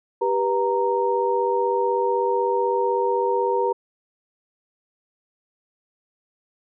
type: tone cluster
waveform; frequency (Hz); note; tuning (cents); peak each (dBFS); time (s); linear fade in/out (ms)
sine; 392.6 / 488.6 / 929; G4 / B4 / A#5; +3 / -19 / -6; -23; 0.21-3.73; 10
effects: none